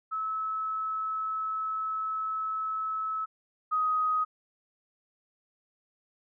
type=tone pair in turn; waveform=sine; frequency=1298 / 1255.2 Hz; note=E6 / D#6; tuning=-27 / +15 cents; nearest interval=minor second; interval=58 cents; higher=first; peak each=-29 / -24 dBFS; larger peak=second; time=0.11-3.26 / 3.71-4.25 s; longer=first; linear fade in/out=20 ms; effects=none